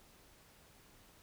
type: silence
effects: pink hiss -63 dBFS RMS until 1.22 s